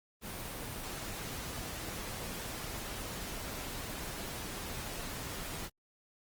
pink noise, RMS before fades -41 dBFS, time 0.21-5.7 s, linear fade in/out 50 ms, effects Opus 24 kbps

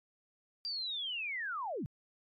sine linear sweep, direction down, 4772 to 104.8 Hz, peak -35 dBFS, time 0.65-1.86 s, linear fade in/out 0 ms, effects MP3 96 kbps

